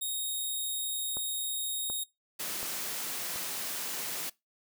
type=tone; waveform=10% pulse; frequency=3733 Hz; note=A#7; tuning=2 cents sharp; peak=-24 dBFS; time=0.01-2.04 s; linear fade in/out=10 ms
type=click train; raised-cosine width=1 ms; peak=-28 dBFS; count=4; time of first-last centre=1.17-3.36 s; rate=1.37 Hz
type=high-pass noise; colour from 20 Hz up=white; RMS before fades=-36 dBFS; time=2.39-4.3 s; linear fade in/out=10 ms; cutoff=140 Hz; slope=24 dB/octave
effects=noise-tail reverb RT60 0.2 s tail -22 dB re dry